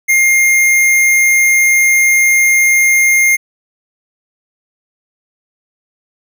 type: tone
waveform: square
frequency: 2121 Hz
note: C7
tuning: 23 cents sharp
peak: -8 dBFS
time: 0.08-3.37 s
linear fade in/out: 20 ms
effects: none